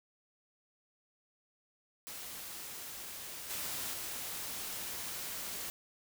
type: noise with level steps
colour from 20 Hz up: white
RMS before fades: -45 / -39 / -41 dBFS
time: 2.07-5.7 s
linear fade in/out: 0 ms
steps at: 3.49 / 3.92 s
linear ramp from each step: 20 ms
effects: none